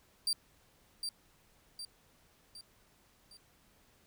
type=tone with echo; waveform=35% pulse; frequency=4699 Hz; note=D8; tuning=in tune; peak=-28 dBFS; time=0.27-0.33 s; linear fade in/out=2 ms; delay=760 ms; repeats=4; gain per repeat=-6 dB; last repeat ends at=3.37 s; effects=pink hiss -67 dBFS RMS until 4.06 s